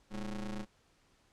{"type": "ring-modulated tone", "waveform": "40% pulse", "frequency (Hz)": 110, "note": "A2", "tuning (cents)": 0, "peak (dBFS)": -33, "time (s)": [0.1, 0.66], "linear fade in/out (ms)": 50, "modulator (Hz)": 95.7, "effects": ["pink hiss -69 dBFS RMS until 1.32 s", "low-pass 8000 Hz 12 dB/octave"]}